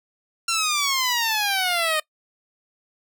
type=exponential sweep; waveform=10% pulse; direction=down; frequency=1376 to 610 Hz; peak=-12 dBFS; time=0.48-2 s; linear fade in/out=5 ms; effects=noise-tail reverb RT60 0.1 s tail -22 dB re dry